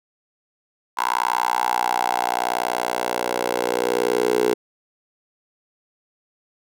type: tone with high-pass filter sweep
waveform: 10% pulse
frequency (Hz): 60.7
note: B1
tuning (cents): -29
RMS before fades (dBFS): -22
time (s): 0.97-4.54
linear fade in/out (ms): 10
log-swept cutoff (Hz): 1000 to 420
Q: 5
effects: none